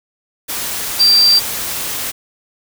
sine tone in noise, 4699 Hz, D8, in tune, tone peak -7 dBFS, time 0.99-1.4 s, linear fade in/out 20 ms, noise white, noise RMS -22 dBFS, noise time 0.48-2.12 s, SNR +12 dB, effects none

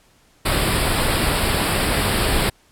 pink band-stop noise, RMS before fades -19 dBFS, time 0.45-2.5 s, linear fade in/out 10 ms, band 5100 to 7800 Hz, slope 96 dB/octave, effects pink hiss -56 dBFS RMS until 2.71 s + low-pass 12000 Hz 12 dB/octave

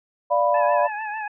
sine chord, B diminished, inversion first, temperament equal, 587.3 / 698.5 / 987.8 Hz, D5 / F5 / B5, 0 / 0 / 0 cents, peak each -20 / -22 / -21 dBFS, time 0.3-0.88 s, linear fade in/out 20 ms
25% pulse tone with vibrato, 855 Hz, A5, 50 cents flat, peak -23 dBFS, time 0.54-1.28 s, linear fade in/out 5 ms, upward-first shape triangle, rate 6.7 Hz, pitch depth 66 cents each way
effects resampled to 8000 Hz

